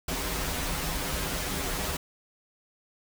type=noise with comb filter; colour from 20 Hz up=pink; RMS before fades=-31 dBFS; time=0.08-1.97 s; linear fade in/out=5 ms; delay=9 ms; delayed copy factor=-0.9; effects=none